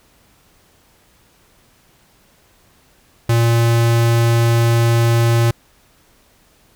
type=tone; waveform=square; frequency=116.54 Hz; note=A#2; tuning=in tune; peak=-12 dBFS; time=3.29-5.51 s; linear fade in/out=5 ms; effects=pink hiss -54 dBFS RMS until 6.75 s